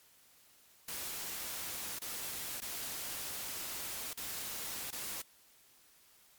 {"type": "noise with dropouts", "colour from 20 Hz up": "white", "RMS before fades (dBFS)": -41, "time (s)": [0.88, 5.22], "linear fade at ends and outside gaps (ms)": 5, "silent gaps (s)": [[1.989, 2.017], [2.604, 2.618], [4.133, 4.173], [4.907, 4.926]], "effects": ["white hiss -64 dBFS RMS until 6.38 s", "MP3 96 kbps"]}